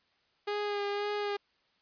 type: tone with vibrato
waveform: sawtooth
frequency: 409.8 Hz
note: G#4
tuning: 23 cents flat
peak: -27 dBFS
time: 0.47-1.37 s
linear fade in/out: 10 ms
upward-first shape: sine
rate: 1.9 Hz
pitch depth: 21 cents each way
effects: white hiss -71 dBFS RMS until 1.81 s + resampled to 11025 Hz